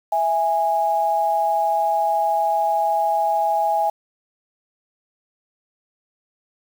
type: tone pair together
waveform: sine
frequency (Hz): 659.3 / 825.9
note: E5 / G#5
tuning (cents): 0 / -10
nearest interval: major third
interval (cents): 390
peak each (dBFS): -22 / -18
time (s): 0.12-3.9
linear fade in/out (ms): 5
effects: 7-bit